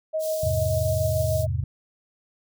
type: tone with tremolo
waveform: sine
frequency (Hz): 630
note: D#5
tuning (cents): +21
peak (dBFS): -22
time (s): 0.13-1.47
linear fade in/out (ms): 20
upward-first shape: triangle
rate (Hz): 6.8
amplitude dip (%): 35
type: high-pass noise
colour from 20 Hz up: white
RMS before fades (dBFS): -37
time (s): 0.19-1.46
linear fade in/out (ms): 50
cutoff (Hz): 4000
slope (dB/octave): 24
type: chord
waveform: sine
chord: E augmented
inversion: none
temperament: just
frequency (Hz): 82.41 / 103.01 / 128.76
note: E2 / G#2 / B#2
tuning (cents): 0 / -14 / -27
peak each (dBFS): -27 / -27 / -28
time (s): 0.43-1.64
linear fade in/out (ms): 5
effects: none